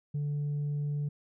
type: tone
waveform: sine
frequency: 146 Hz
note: D3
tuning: 10 cents flat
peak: -27 dBFS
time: 0.14-1.09 s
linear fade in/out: 10 ms
effects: tanh soft clip ceiling -28 dBFS